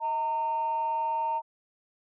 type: tone pair together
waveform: sine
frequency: 634.1 / 915 Hz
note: D#5 / A#5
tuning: +33 / -32 cents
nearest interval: tritone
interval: 635 cents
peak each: -36 / -25 dBFS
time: 0-1.42 s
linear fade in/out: 50 ms
effects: tanh soft clip ceiling -22 dBFS